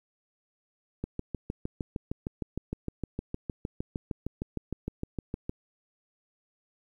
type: click train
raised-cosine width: 3 ms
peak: -19 dBFS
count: 30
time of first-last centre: 1.04-5.495 s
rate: 6.51 Hz
effects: 10-bit